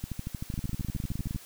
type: two click trains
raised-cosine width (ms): 5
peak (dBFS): -21 / -21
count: 17 / 18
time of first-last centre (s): 0.54-1.361 / 0.04-1.348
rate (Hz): 19.5 / 13
effects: white hiss -50 dBFS RMS until 1.45 s